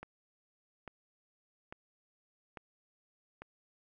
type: click train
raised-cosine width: 0.5 ms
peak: -29 dBFS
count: 5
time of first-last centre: 0.03-3.42 s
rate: 1.18 Hz
effects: none